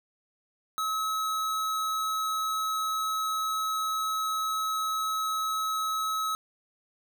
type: tone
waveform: square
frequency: 1286 Hz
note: E6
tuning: 43 cents flat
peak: -28 dBFS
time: 0.78-6.35 s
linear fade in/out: 0 ms
effects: none